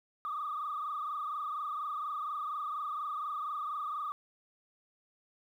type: tone with frequency modulation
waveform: sine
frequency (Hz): 1201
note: D6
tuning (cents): +38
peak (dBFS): -33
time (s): 0.25-4.12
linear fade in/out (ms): 0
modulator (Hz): 24.2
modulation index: 2.5
effects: tanh soft clip ceiling -29 dBFS + 11-bit